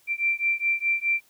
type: beating tone pair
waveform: sine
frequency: 2351 / 2355.8 Hz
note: D7 / D7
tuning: +1 / +5 cents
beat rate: 4.8 Hz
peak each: -25 dBFS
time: 0.07-1.21 s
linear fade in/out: 50 ms
effects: white hiss -61 dBFS RMS until 1.29 s